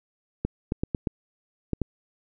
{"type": "clicks", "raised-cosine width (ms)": 3, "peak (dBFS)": -12, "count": 7, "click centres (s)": [0.45, 0.721, 0.835, 0.948, 1.072, 1.733, 1.817], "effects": []}